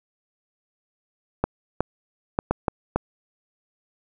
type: clicks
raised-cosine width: 1 ms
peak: -6 dBFS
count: 6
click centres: 1.44 / 1.806 / 2.389 / 2.51 / 2.682 / 2.96 s
effects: none